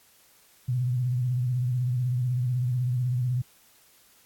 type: tone with vibrato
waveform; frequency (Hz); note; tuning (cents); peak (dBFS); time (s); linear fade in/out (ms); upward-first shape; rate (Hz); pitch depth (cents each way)
sine; 124.7; B2; +17; -23; 0.68-3.42; 10; sine; 16; 67
effects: white hiss -59 dBFS RMS until 4.25 s + AAC 64 kbps